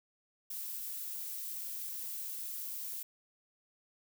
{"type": "noise", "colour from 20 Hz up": "violet", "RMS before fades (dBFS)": -41, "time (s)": [0.5, 3.03], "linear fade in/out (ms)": 5, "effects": []}